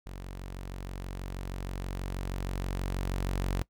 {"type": "tone with level ramp", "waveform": "sawtooth", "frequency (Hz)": 46.27, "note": "F#1", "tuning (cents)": 1, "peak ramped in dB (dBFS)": [-36, -24], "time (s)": [0.06, 3.62], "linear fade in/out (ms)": 0, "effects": ["noise-tail reverb RT60 0.1 s tail -21 dB re dry"]}